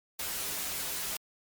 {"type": "noise with comb filter", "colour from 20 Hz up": "white", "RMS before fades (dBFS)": -35, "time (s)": [0.19, 1.17], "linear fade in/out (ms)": 5, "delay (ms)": 8.5, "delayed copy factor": -0.55, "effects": ["MP3 96 kbps"]}